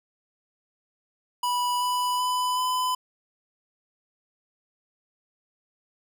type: tone with pitch steps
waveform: square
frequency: 982 / 990.5 / 999.2 / 1007.9 Hz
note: B5 / B5 / B5 / B5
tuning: -10 / +5 / +20 / +35 cents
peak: -24 dBFS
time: 1.43-2.95 s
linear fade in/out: 5 ms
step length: 380 ms
effects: none